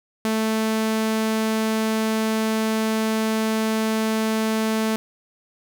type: tone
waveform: sawtooth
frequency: 220 Hz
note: A3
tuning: in tune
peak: -16 dBFS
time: 0.25-4.96 s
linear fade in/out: 0 ms
effects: none